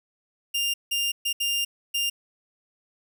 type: tone bursts at uneven times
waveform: sawtooth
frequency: 2800 Hz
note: F7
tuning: 4 cents sharp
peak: -20 dBFS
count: 5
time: 0.54-0.74 / 0.91-1.12 / 1.25-1.33 / 1.4-1.65 / 1.94-2.1 s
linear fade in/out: 10 ms
effects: none